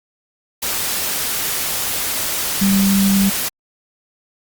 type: tone in noise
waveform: sine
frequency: 196 Hz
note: G3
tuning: in tune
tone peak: -12 dBFS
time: 2.61-3.3 s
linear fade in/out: 10 ms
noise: white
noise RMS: -21 dBFS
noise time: 0.62-3.49 s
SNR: +6 dB
effects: Opus 48 kbps